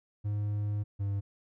triangle tone pair in turn, 103.7 / 100.01 Hz, G#2 / G2, -2 / +35 cents, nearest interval minor second, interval 63 cents, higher first, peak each -27 dBFS, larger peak neither, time 0.24-0.84 / 0.99-1.21 s, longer first, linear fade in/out 20 ms, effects none

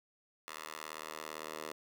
10% pulse tone with high-pass filter sweep, 77.78 Hz, D#2, in tune, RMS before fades -45 dBFS, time 0.48-1.72 s, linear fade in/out 0 ms, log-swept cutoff 1100 to 550 Hz, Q 0.97, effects none

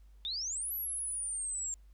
sine exponential two-way sweep, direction up then down, 3520 to 11940 to 7340 Hz, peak -34 dBFS, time 0.25-1.74 s, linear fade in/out 0 ms, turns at 0.73 s, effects added 50 Hz sine -54 dBFS peak until 1.93 s + pink hiss -75 dBFS RMS until 1.93 s

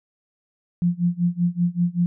sine tone with tremolo, 174.61 Hz, F3, in tune, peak -15 dBFS, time 0.82-2.06 s, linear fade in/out 0 ms, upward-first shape sine, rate 5.2 Hz, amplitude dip 95%, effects none

